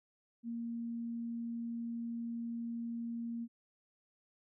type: tone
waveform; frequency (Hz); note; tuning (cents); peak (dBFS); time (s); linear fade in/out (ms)
sine; 233.1; A#3; 0; -37; 0.43-3.48; 50
effects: none